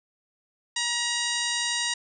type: harmonic tone with a mistuned harmonic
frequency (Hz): 951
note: A#5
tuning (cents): +34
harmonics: 1 / 2 / 3 / 4 / 5 / 6 / 7 / 8 / 9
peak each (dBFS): -37 / -31 / -33 / -31 / -34 / -35 / -37 / -37 / -36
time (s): 0.76-1.94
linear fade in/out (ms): 5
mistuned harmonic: 8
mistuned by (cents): -69
effects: none